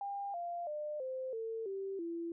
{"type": "tone with pitch steps", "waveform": "sine", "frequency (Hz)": [801, 693.3, 600.1, 519.4, 449.5, 389.1, 336.8], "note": ["G5", "F5", "D5", "C5", "A4", "G4", "E4"], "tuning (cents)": [37, -13, 37, -13, 37, -13, 37], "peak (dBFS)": -37, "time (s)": [0.01, 2.32], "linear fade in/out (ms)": 2, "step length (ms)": 330, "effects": []}